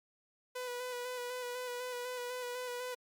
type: tone with vibrato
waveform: sawtooth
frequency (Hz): 495.2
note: B4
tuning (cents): +5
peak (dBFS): -34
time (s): 0.55-2.95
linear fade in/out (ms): 10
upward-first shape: square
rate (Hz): 4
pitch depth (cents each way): 22
effects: MP3 96 kbps